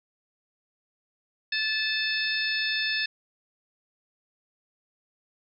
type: harmonic tone with a mistuned harmonic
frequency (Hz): 871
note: A5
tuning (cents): -18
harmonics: 2 / 3 / 4 / 5 / 6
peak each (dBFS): -29 / -31 / -32 / -33 / -34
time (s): 1.52-3.06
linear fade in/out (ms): 5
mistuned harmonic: 4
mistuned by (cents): +57
effects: none